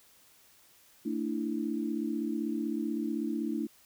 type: chord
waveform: sine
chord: A suspended fourth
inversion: none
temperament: equal with one note detuned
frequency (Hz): 224.5 / 293.7 / 329.6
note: A3 / D4 / E4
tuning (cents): +35 / 0 / 0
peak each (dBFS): -34 / -34 / -35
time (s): 1.05-3.67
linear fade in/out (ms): 10
effects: white hiss -61 dBFS RMS until 3.85 s